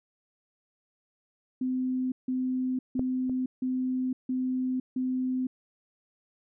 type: tone bursts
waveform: sine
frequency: 256.3 Hz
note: C4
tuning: 36 cents flat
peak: -26 dBFS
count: 6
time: 1.61-5.47 s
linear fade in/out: 5 ms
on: 510 ms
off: 160 ms
type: clicks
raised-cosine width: 2 ms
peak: -19 / -28 dBFS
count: 2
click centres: 2.994 / 3.296 s
effects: none